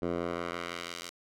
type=tone with band-pass filter sweep; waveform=10% pulse; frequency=86 Hz; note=F2; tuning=26 cents flat; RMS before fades=-36 dBFS; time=0.02-1.1 s; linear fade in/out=5 ms; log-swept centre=400 to 5700 Hz; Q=0.74; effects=none